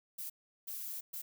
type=noise bursts at uneven times; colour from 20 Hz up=violet; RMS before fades=-42 dBFS; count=3; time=0.18-0.3 / 0.67-1.01 / 1.13-1.22 s; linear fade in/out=10 ms; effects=none